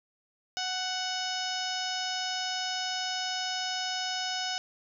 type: harmonic tone with a mistuned harmonic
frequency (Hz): 740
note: F#5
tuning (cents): 0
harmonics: 1 / 2 / 3 / 4 / 5 / 6 / 7 / 8 / 9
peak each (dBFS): -36 / -38 / -44 / -37 / -40 / -44 / -36 / -44 / -45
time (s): 0.57-4.58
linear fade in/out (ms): 0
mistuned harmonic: 2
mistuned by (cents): +15
effects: none